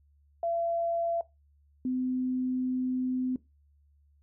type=tone pair in turn; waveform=sine; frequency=677 / 255.2 Hz; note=E5 / C4; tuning=+46 / -43 cents; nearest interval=octave + perfect fourth; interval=1689 cents; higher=first; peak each=-27 dBFS; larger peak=neither; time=0.43-1.21 / 1.85-3.36 s; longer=second; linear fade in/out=2 ms; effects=noise-tail reverb RT60 0.2 s tail -18 dB re dry + added 72 Hz sine -61 dBFS peak until 4.22 s